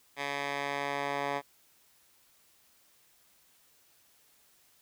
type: tone with band-pass filter sweep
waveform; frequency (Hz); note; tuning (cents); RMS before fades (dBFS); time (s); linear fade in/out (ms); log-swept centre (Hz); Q
10% pulse; 141.5; C#3; +36; -34; 0.16-1.42; 50; 2100 to 1200; 0.96
effects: white hiss -65 dBFS RMS until 4.81 s